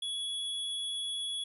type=tone; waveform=square; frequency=3373 Hz; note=G#7; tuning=26 cents sharp; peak=-34 dBFS; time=0.02-1.44 s; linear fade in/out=5 ms; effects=resampled to 32000 Hz